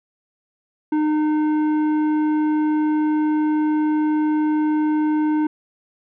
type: tone with tanh clipping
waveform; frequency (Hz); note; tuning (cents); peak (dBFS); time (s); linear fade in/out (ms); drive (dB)
sine; 305.5; D#4; -32; -18; 0.92-5.47; 5; 10
effects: none